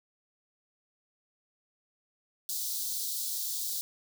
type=high-pass noise; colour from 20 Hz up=white; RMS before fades=-34 dBFS; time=2.49-3.81 s; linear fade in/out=0 ms; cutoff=3700 Hz; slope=48 dB/octave; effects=none